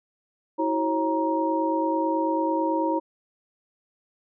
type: tone cluster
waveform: sine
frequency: 322.5 / 371.6 / 544 / 940 Hz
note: E4 / F#4 / C#5 / A#5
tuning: -38 / +7 / -33 / +14 cents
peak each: -25 / -33 / -28 / -26 dBFS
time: 0.58-3 s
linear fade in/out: 20 ms
effects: none